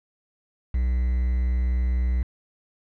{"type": "tone with quantisation", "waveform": "triangle", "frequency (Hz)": 62, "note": "B1", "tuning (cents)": 7, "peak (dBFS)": -18, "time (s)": [0.74, 2.23], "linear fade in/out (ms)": 5, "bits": 7, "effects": ["low-pass 2000 Hz 12 dB/octave"]}